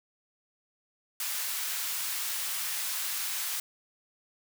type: high-pass noise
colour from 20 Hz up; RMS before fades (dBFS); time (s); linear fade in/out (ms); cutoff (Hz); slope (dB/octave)
white; -33; 1.2-3.6; 2; 1100; 12
effects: none